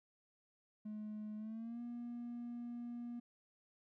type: tone with pitch glide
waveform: triangle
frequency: 212.8 to 238.9 Hz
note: G#3 to A#3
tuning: +42 to +43 cents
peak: -40 dBFS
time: 0.85-3.2 s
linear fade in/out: 10 ms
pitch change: +201 cents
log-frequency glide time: 1.37-1.81 s
effects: tanh soft clip ceiling -38 dBFS